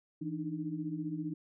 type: tone cluster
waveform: sine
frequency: 163.7 / 296.4 / 311.5 Hz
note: E3 / D4 / D#4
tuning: -12 / +16 / +2 cents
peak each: -39 / -39 / -39 dBFS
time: 0.21-1.34 s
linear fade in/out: 10 ms
effects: none